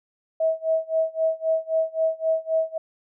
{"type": "tone with tremolo", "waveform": "sine", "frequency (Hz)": 644, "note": "E5", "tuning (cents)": -41, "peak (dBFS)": -17, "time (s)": [0.4, 2.78], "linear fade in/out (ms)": 5, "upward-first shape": "sine", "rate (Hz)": 3.8, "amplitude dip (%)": 95, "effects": []}